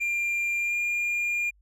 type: tone with pitch glide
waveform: triangle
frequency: 2389 to 2410 Hz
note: D7 to D7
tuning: +29 to +44 cents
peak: -23 dBFS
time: 0-1.51 s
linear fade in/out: 20 ms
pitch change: +15 cents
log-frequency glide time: 0.58-0.76 s
effects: added 50 Hz sine -58 dBFS peak until 1.61 s